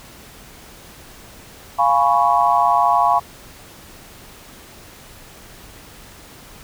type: chord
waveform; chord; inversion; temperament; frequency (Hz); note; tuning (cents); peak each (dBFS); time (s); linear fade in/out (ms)
sine; C# dominant seventh; first; equal; 698.5 / 830.6 / 987.8 / 1108.7; E#5 / G#5 / B5 / C#6; 0 / 0 / 0 / 0; -18; 1.78-3.2; 20
effects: pink hiss -42 dBFS RMS until 6.63 s